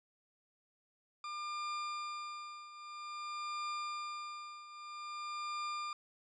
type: tone with tremolo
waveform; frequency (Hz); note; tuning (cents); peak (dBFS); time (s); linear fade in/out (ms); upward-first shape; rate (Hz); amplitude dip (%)
40% pulse; 1200; D6; +37; -36; 1.24-5.93; 2; triangle; 0.51; 80
effects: resampled to 16000 Hz